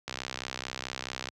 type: click train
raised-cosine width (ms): 0.2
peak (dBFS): -16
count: 79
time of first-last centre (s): 0.08-1.287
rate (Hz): 64.6
effects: high-pass 80 Hz 12 dB/octave